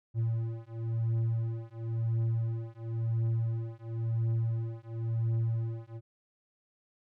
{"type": "beating tone pair", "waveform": "triangle", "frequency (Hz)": [113.7, 114.66], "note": ["A#2", "A#2"], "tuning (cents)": [-43, -28], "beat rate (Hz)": 0.96, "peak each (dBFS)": -30, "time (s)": [0.14, 6.01], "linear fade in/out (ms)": 50, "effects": []}